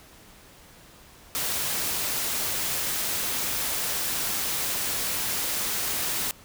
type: noise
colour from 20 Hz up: white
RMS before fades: -28 dBFS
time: 1.35-6.31 s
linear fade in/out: 0 ms
effects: pink hiss -51 dBFS RMS until 6.44 s